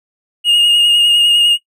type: tone with vibrato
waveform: triangle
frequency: 2854 Hz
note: F7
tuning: 37 cents sharp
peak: -6 dBFS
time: 0.44-1.58 s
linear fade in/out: 50 ms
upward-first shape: sine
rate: 9.9 Hz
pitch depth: 20 cents each way
effects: noise-tail reverb RT60 0.1 s tail -19 dB re dry